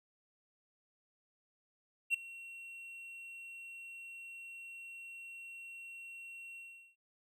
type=tone with ADSR envelope; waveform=triangle; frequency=2730 Hz; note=F7; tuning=40 cents flat; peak=-24 dBFS; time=2.1-6.96 s; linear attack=41 ms; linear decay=6 ms; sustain=-21 dB; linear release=390 ms; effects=none